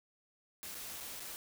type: noise with dropouts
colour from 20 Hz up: white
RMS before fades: -45 dBFS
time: 0.63-1.36 s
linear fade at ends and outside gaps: 0 ms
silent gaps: 0.746-0.751 / 1.003-1.007 / 1.197-1.203 s
effects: none